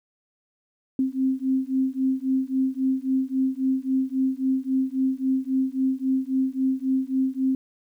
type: beating tone pair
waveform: sine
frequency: 261.6 / 265.3 Hz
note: C4 / C4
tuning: 0 / +24 cents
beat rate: 3.7 Hz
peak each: -24 dBFS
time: 0.99-7.55 s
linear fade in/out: 2 ms
effects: 10-bit